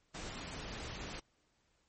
pink noise, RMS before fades -44 dBFS, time 0.14-1.2 s, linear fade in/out 10 ms, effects pink hiss -75 dBFS RMS until 1.88 s + MP3 32 kbps

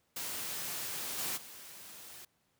white noise with level steps, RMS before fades -39 / -36 / -50 dBFS, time 0.16-2.25 s, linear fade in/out 5 ms, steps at 1.17 / 1.36 s, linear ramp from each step 20 ms, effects pink hiss -75 dBFS RMS until 2.59 s + high-pass 80 Hz 12 dB/octave

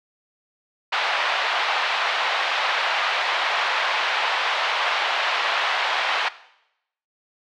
pink band-pass noise, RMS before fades -23 dBFS, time 0.92-6.29 s, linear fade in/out 10 ms, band 710 to 3700 Hz, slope 24 dB/octave, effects noise-tail reverb RT60 0.8 s tail -17 dB re dry

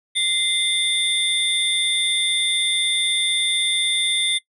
sine tone cluster, 2080 / 3407 / 3591 / 9360 Hz, C7 / G#7 / A7 / D9, -11 / +44 / +35 / -7 cents, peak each -25 / -27 / -19 / -27 dBFS, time 0.15-4.39 s, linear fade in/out 20 ms, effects noise-tail reverb RT60 0.1 s tail -20 dB re dry + tanh soft clip ceiling -9 dBFS

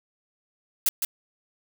blue noise with echo, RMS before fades -21 dBFS, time 0.86-0.89 s, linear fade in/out 2 ms, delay 160 ms, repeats 1, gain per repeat -5 dB, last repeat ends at 1.05 s, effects none

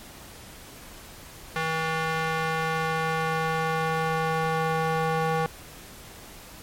square tone with band-pass filter sweep, 160.8 Hz, E3, 43 cents flat, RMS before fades -26 dBFS, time 1.56-5.46 s, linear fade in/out 0 ms, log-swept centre 1600 to 890 Hz, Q 0.96, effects pink hiss -45 dBFS RMS until 6.62 s + MP3 64 kbps

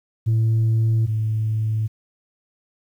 sine tone pair in turn, 112.1 / 109.35 Hz, A2 / A2, +33 / -10 cents, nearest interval unison, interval 43 cents, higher first, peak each -13 / -18 dBFS, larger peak first, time 0.26-1.07 / 1.07-1.88 s, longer neither, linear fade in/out 20 ms, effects tanh soft clip ceiling -14 dBFS + 9-bit

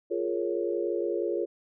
sine chord, Bb minor seventh, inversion second, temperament equal, 349.2 / 415.3 / 466.2 / 554.4 Hz, F4 / Ab4 / Bb4 / Db5, 0 / 0 / 0 / 0 cents, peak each -30 / -32 / -33 / -34 dBFS, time 0.1-1.46 s, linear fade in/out 20 ms, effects none

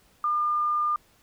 sine tone, 1205 Hz, D6, 44 cents sharp, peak -22 dBFS, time 0.24-0.96 s, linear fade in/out 2 ms, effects pink hiss -61 dBFS RMS until 1.22 s

